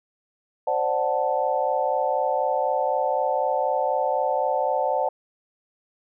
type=chord; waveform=sine; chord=D dominant seventh; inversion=third; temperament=equal; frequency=523.3 / 587.3 / 740 / 880 Hz; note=C5 / D5 / F#5 / A5; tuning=0 / 0 / 0 / 0 cents; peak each=-26 dBFS; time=0.67-5.09 s; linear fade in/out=5 ms; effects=none